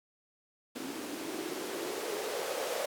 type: noise with band-pass filter sweep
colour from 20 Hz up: blue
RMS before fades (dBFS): -37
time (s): 0.75-2.86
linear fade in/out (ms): 10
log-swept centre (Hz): 260 to 550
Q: 4.9
effects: none